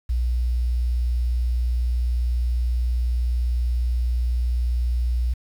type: tone with quantisation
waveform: sine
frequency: 60.4 Hz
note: B1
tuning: 38 cents flat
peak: -19 dBFS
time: 0.09-5.34 s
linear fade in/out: 10 ms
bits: 8
effects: none